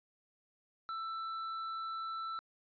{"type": "tone with tanh clipping", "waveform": "triangle", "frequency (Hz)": 1328, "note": "E6", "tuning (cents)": 12, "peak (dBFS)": -39, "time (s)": [0.89, 2.39], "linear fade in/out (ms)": 0, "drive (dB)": 12, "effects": ["resampled to 11025 Hz"]}